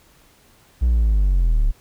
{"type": "linear sweep", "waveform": "triangle", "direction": "down", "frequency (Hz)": [62.4, 33.79], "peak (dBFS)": -11, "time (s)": [0.81, 1.72], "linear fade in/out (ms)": 20, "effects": ["tanh soft clip ceiling -7 dBFS", "pink hiss -54 dBFS RMS until 1.8 s"]}